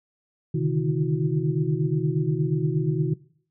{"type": "tone cluster", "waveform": "sine", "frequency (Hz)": [130.1, 146.7, 155.2, 323.7, 365.7], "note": ["C3", "D3", "D#3", "E4", "F#4"], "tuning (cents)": [-9, -2, -4, -31, -20], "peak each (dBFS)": [-28, -27, -24, -32, -30], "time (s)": [0.54, 3.14], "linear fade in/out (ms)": 10, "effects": ["noise-tail reverb RT60 0.6 s tail -22 dB re dry"]}